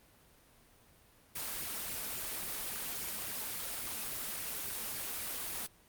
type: noise with flanger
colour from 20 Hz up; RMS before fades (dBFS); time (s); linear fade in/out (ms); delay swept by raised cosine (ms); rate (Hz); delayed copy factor
white; -39; 1.35-5.67; 10; 0.39 to 4.69; 3.6; +0.5
effects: pink hiss -63 dBFS RMS until 5.88 s + Opus 32 kbps